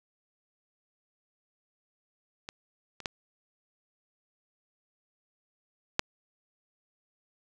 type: clicks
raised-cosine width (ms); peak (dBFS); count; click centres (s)
0.2; -21 / -26 / -13 / -6; 4; 2.489 / 3.003 / 3.058 / 5.994
effects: none